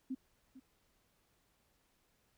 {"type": "tone with echo", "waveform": "sine", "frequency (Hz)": 261.4, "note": "C4", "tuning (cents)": -1, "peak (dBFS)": -36, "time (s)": [0.1, 0.15], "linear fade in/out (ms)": 10, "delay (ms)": 450, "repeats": 1, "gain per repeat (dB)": -15, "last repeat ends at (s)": 0.6, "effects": ["pink hiss -75 dBFS RMS until 2.37 s"]}